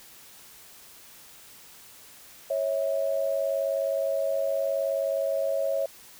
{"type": "tone pair together", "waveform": "sine", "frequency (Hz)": [551, 650.2], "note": ["C#5", "E5"], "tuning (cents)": [-11, -24], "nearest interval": "minor third", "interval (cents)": 287, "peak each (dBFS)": [-26, -28], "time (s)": [2.5, 5.86], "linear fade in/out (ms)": 5, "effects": ["white hiss -50 dBFS RMS until 6.19 s"]}